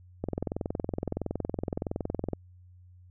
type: click train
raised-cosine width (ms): 2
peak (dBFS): -17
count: 46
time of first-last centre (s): 0.24-2.333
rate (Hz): 21.5
effects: added 90 Hz sine -51 dBFS peak until 3.1 s